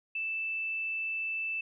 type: tone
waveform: sine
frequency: 2643 Hz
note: E7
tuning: 4 cents sharp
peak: -31 dBFS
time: 0.15-1.61 s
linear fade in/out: 5 ms
effects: none